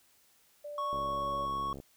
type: tone with pitch glide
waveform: sine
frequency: 587.3 to 566.6 Hz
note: D5 to C#5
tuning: 0 to +38 cents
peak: -39 dBFS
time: 0.64-1.46 s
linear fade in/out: 10 ms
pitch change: -62 cents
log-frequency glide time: 0.89-1.32 s
type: tone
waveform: triangle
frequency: 1107 Hz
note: C#6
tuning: 3 cents flat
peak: -30 dBFS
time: 0.78-1.73 s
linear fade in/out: 2 ms
type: click train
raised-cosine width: 2 ms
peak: -31 dBFS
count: 61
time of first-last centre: 0.93-1.801 s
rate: 68.9 Hz
effects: white hiss -66 dBFS RMS until 1.96 s